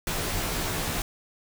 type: noise with comb filter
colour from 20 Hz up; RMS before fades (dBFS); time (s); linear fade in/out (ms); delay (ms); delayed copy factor
pink; -29; 0.07-1.02; 2; 15; -0.95
effects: none